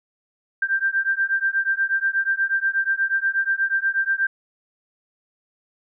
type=beating tone pair; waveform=sine; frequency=1574 / 1582.3 Hz; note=G6 / G6; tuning=+7 / +16 cents; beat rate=8.3 Hz; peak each=-22 dBFS; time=0.62-4.27 s; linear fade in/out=5 ms; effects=none